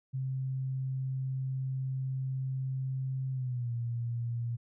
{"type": "tone with pitch glide", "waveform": "sine", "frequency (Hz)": [131.9, 118.19], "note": ["C3", "A#2"], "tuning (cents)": [14, 24], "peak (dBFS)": -31, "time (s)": [0.13, 4.57], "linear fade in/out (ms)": 20, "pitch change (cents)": -190, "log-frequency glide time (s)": [3.32, 3.72], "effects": []}